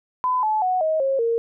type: tone with pitch steps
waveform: sine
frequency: 1008 / 862.4 / 737.9 / 631.3 / 540.2 / 462.2 Hz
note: B5 / A5 / F#5 / D#5 / C#5 / A#4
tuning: +35 / -35 / -5 / +25 / -45 / -15 cents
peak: -18 dBFS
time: 0.24-1.38 s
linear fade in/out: 0 ms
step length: 190 ms
effects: none